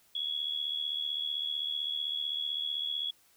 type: tone with amplitude modulation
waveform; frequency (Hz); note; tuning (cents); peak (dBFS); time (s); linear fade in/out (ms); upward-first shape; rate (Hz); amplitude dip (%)
sine; 3358; G#7; +18; -28; 0.15-3.11; 5; sine; 75.7; 70
effects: white hiss -65 dBFS RMS until 3.36 s